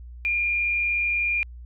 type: tone with frequency modulation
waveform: sine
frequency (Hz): 2411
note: D7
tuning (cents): +45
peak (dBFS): -21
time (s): 0.25-1.43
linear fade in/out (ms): 0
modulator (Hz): 113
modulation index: 0.34
effects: added 60 Hz sine -38 dBFS peak until 1.65 s